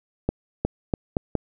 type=accelerating click train; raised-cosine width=2 ms; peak=-8 dBFS; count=5; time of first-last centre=0.29-1.353 s; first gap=360 ms; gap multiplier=0.8; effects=none